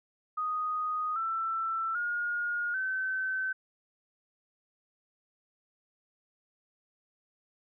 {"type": "tone with pitch steps", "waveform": "sine", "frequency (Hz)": [1244.5, 1333.8, 1429.6, 1532.2], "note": ["D#6", "E6", "F6", "G6"], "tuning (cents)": [0, 20, 40, -40], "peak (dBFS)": -29, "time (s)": [0.37, 3.53], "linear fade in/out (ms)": 10, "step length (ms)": 790, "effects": []}